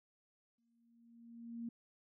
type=tone with exponential growth; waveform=sine; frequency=233.1 Hz; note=A#3; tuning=in tune; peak=-39 dBFS; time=0.58-1.69 s; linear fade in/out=5 ms; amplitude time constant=240 ms; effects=none